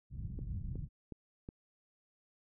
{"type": "low-pass noise", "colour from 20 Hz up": "white", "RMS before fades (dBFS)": -41, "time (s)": [0.1, 0.89], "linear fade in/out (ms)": 50, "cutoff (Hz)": 140, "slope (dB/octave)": 24}
{"type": "click train", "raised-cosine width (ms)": 3, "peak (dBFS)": -31, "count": 4, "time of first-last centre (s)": [0.39, 1.489], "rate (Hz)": 2.73}
{"effects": []}